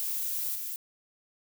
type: noise with level steps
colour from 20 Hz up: violet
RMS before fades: -32 / -36 dBFS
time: 0-0.76 s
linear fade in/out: 0 ms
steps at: 0.54 s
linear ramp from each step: 20 ms
effects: none